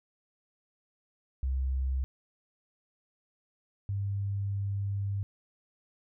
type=tone pair in turn; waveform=sine; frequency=65.7 / 99.64 Hz; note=C2 / G2; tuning=+8 / +29 cents; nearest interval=perfect fifth; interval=721 cents; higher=second; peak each=-27 / -29 dBFS; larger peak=first; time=1.43-2.04 / 3.89-5.23 s; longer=second; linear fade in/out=0 ms; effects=none